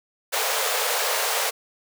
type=high-pass noise; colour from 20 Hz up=pink; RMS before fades=-24 dBFS; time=0.32-1.51 s; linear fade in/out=20 ms; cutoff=430 Hz; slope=96 dB/octave; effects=none